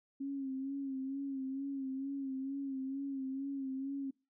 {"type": "tone with vibrato", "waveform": "sine", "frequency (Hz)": 270.9, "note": "C#4", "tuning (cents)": -40, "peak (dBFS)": -36, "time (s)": [0.2, 4.11], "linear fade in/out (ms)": 10, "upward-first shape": "sine", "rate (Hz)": 2.2, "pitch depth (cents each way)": 47, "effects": ["noise-tail reverb RT60 0.3 s tail -24 dB re dry"]}